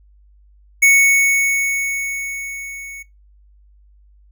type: tone with level ramp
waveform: square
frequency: 2217 Hz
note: C#7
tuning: in tune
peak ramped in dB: -8 to -32 dBFS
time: 0.82-3.03 s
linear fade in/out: 10 ms
effects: noise-tail reverb RT60 0.2 s tail -21 dB re dry + added 50 Hz sine -47 dBFS peak until 4.31 s